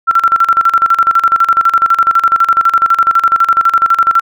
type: tone with tremolo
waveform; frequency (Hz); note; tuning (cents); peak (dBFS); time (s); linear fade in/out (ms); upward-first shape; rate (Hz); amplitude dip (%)
sine; 1354; E6; +46; -4; 0.07-4.21; 20; square; 12; 80
effects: none